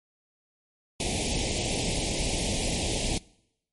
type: band-stop noise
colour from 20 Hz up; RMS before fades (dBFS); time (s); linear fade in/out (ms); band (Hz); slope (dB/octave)
pink; -28; 1-3.18; 2; 820 to 2200; 48
effects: noise-tail reverb RT60 0.8 s tail -23 dB re dry + MP3 48 kbps